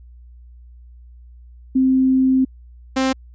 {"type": "tone pair in turn", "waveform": ["sine", "sawtooth"], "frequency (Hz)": [261.6, 263.6], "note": ["C4", "C4"], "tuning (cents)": [0, 13], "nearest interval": "unison", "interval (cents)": 13, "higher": "second", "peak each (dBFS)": -12, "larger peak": "neither", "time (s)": [[1.75, 2.45], [2.96, 3.13]], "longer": "first", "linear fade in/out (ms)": 10, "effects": ["added 60 Hz sine -40 dBFS peak until 3.34 s", "resampled to 16000 Hz"]}